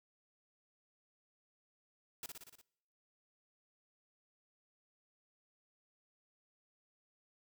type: noise with echo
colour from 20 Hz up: white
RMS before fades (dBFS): -44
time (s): 2.23-2.26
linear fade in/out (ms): 2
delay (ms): 59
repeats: 6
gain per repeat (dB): -3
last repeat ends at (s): 2.614
effects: noise-tail reverb RT60 0.8 s tail -24 dB re dry